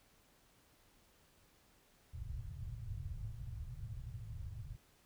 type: low-pass noise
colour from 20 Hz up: white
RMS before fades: -45 dBFS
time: 2.13-4.77 s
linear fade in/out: 20 ms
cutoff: 130 Hz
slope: 48 dB/octave
effects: pink hiss -69 dBFS RMS until 5.05 s